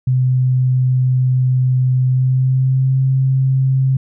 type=tone with pitch glide; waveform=sine; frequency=128.1 to 132.54 Hz; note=C3 to C3; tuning=-36 to +23 cents; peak=-11 dBFS; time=0.07-3.97 s; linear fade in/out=5 ms; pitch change=+59 cents; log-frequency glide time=2-3.01 s; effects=none